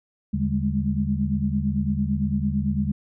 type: tone cluster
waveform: sine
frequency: 78.3 / 143.7 / 200.3 / 209.2 Hz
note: D#2 / D3 / G3 / G#3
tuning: +11 / -37 / +38 / +13 cents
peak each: -28 / -28 / -25 / -26 dBFS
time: 0.33-2.92 s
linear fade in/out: 10 ms
effects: none